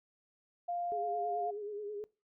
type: tone with pitch glide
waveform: sine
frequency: 699 to 703.9 Hz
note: F5 to F5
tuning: +1 to +13 cents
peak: -33 dBFS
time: 0.68-1.51 s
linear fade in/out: 10 ms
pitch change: +12 cents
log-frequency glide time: 0.96-1.37 s
type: tone with vibrato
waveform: sine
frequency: 415.3 Hz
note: G#4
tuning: in tune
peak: -38 dBFS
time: 0.92-2.04 s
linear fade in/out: 0 ms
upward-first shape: sine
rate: 9.3 Hz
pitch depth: 48 cents each way
effects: noise-tail reverb RT60 0.3 s tail -22 dB re dry